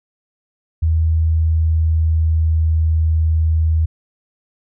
sine tone with pitch glide, 80.5 to 79.9 Hz, E2 to D#2, -41 to +47 cents, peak -12 dBFS, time 0.82-3.86 s, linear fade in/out 10 ms, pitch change -12 cents, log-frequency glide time 0.99-2.64 s, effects none

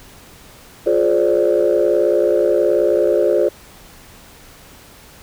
sine chord, D half-diminished seventh, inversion first, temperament just, 352.4 / 422.9 / 528.6 / 587.3 Hz, F4 / Ab4 / C5 / D5, +16 / +31 / +18 / 0 cents, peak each -17 dBFS, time 0.86-3.49 s, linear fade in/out 10 ms, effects tanh soft clip ceiling -5 dBFS + pink hiss -43 dBFS RMS until 5.22 s

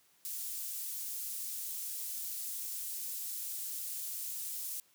pink high-pass noise, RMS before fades -40 dBFS, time 0.25-4.8 s, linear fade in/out 0 ms, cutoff 9700 Hz, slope 12 dB/octave, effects white hiss -68 dBFS RMS until 4.94 s + high-pass 80 Hz 12 dB/octave

